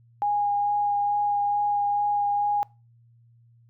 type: tone with vibrato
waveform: sine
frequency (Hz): 820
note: G#5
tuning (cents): -22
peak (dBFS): -21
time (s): 0.22-2.63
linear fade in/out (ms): 0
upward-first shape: sine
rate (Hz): 2.3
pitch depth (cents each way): 10
effects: noise-tail reverb RT60 0.3 s tail -25 dB re dry + added 117 Hz sine -54 dBFS peak until 3.69 s